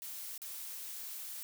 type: noise with dropouts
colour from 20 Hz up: blue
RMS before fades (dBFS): -44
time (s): 0.02-1.43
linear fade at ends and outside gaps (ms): 0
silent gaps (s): 0.378-0.418
effects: none